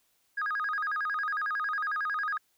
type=tone with vibrato; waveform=sine; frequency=1431 Hz; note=F6; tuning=42 cents sharp; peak=-27 dBFS; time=0.37-2.38 s; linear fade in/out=10 ms; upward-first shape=square; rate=11 Hz; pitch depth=240 cents each way; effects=tanh soft clip ceiling -25 dBFS + white hiss -71 dBFS RMS until 2.57 s